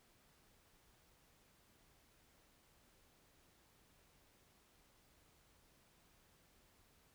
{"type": "silence", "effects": ["pink hiss -71 dBFS RMS until 7.14 s"]}